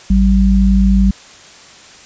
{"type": "tone pair together", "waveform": "sine", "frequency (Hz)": [54.3, 193.5], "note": ["A1", "G3"], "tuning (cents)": [-22, -22], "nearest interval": "octave + minor seventh", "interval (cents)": 2200, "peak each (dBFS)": -10, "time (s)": [0.1, 1.11], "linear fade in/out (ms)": 5, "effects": ["white hiss -39 dBFS RMS until 2.05 s", "resampled to 16000 Hz"]}